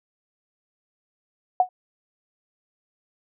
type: tone with exponential decay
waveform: sine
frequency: 734 Hz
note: F#5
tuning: 14 cents flat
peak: -10 dBFS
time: 1.6-1.69 s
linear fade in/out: 2 ms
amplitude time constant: 19 ms
effects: none

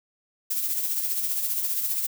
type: noise with tremolo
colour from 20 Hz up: violet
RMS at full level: -25 dBFS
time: 0.5-2.07 s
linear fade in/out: 10 ms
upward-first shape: sine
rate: 15 Hz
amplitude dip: 45%
effects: none

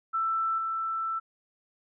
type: tone with level steps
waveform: sine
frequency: 1329 Hz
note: E6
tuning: 14 cents sharp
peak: -25 / -28 dBFS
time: 0.13-1.2 s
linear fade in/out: 20 ms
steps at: 0.58 s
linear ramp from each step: 2 ms
effects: none

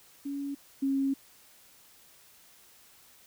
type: tone pair in turn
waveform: sine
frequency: 280.9 / 272.4 Hz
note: C#4 / C#4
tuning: +23 / -30 cents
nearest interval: minor second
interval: 53 cents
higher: first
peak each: -32 / -25 dBFS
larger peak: second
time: 0.25-0.55 / 0.82-1.14 s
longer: second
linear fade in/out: 10 ms
effects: white hiss -58 dBFS RMS until 3.26 s

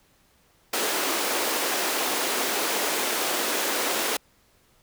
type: high-pass noise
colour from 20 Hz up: pink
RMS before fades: -26 dBFS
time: 0.73-4.17 s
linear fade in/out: 5 ms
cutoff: 310 Hz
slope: 24 dB/octave
effects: pink hiss -62 dBFS RMS until 4.82 s

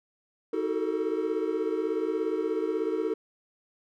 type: tone cluster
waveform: triangle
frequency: 318.2 / 374.1 / 435.2 / 451.8 Hz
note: D#4 / F#4 / A4 / A4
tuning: +39 / +19 / -19 / +46 cents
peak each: -30 dBFS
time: 0.53-3.14 s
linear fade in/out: 5 ms
effects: none

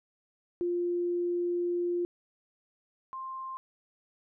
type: tone pair in turn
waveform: sine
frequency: 350 / 1052.8 Hz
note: F4 / C6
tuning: +4 / +10 cents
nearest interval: octave + perfect fifth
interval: 1906 cents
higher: second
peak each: -27 / -36 dBFS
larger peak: first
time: 0.61-2.05 / 3.13-3.57 s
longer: first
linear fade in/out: 0 ms
effects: none

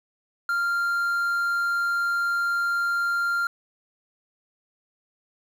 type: tone with quantisation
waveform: triangle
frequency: 1392 Hz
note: F6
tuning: 6 cents flat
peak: -20 dBFS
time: 0.49-3.47 s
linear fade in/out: 2 ms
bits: 8
effects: none

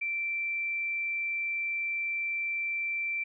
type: tone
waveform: sine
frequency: 2344 Hz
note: D7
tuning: 4 cents flat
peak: -29 dBFS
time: 0.01-3.24 s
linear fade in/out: 10 ms
effects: none

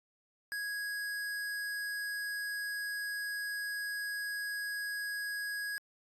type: tone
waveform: square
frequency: 1658 Hz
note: G#6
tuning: 3 cents flat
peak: -36 dBFS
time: 0.52-5.78 s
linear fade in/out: 0 ms
effects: AAC 64 kbps

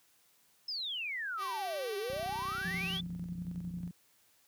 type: exponential two-way sweep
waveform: sine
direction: down then up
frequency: 5290 to 392 to 3556 Hz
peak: -35 dBFS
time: 0.68-3.01 s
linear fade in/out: 5 ms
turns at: 1.97 s
type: tone with vibrato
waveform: 5% pulse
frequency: 386.5 Hz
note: G4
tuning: 24 cents flat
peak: -30 dBFS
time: 1.37-3.01 s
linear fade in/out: 50 ms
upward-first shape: triangle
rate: 18 Hz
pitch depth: 35 cents each way
type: click train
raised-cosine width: 5 ms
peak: -34 dBFS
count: 56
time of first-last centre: 2.1-3.868 s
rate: 31.1 Hz
type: tone with tremolo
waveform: sine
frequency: 174.61 Hz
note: F3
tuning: in tune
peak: -36 dBFS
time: 2.65-3.91 s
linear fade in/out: 2 ms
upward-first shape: square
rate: 11 Hz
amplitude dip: 40%
effects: white hiss -68 dBFS RMS until 4.47 s + high-pass 60 Hz 12 dB/octave

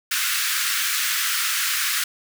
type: high-pass noise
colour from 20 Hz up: pink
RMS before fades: -23 dBFS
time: 0.11-2.04 s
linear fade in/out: 5 ms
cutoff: 1300 Hz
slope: 48 dB/octave
effects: none

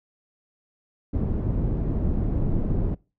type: low-pass noise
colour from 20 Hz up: pink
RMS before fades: -24 dBFS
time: 1.13-2.95 s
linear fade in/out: 10 ms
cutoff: 290 Hz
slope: 12 dB/octave
effects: noise-tail reverb RT60 0.3 s tail -23 dB re dry

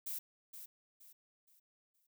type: noise with echo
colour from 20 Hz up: violet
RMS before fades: -41 dBFS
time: 0.06-0.19 s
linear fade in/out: 10 ms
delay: 470 ms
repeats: 4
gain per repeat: -9 dB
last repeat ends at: 2.07 s
effects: none

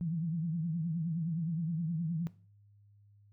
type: tone with vibrato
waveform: sine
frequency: 164.81 Hz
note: E3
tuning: in tune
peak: -31 dBFS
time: 0.01-2.27 s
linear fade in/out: 0 ms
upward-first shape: triangle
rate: 9.6 Hz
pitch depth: 150 cents each way
effects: noise-tail reverb RT60 0.4 s tail -17 dB re dry + added 102 Hz sine -59 dBFS peak until 3.32 s

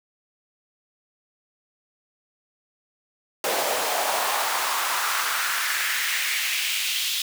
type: noise with high-pass filter sweep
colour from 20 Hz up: pink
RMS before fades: -25 dBFS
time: 3.44-7.22 s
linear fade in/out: 2 ms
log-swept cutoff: 530 to 3300 Hz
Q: 2.4
effects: none

